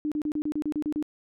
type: tone bursts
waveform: sine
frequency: 301 Hz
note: D4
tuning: 43 cents sharp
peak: -25 dBFS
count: 10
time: 0.05-1.026 s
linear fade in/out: 0 ms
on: 67 ms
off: 34 ms
effects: none